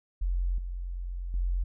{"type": "tone with level steps", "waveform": "sine", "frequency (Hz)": 44.33, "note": "F1", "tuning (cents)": 27, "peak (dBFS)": [-25, -32, -25], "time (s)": [0.21, 1.64], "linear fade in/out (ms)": 10, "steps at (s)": [0.58, 1.34], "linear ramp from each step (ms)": 2, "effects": []}